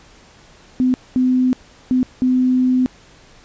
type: tone bursts at uneven times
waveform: sine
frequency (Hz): 254.5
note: C4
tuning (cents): -48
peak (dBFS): -12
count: 4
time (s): 0.8-0.94 / 1.16-1.53 / 1.91-2.03 / 2.22-2.86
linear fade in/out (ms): 0
effects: pink hiss -47 dBFS RMS until 3.44 s + resampled to 16000 Hz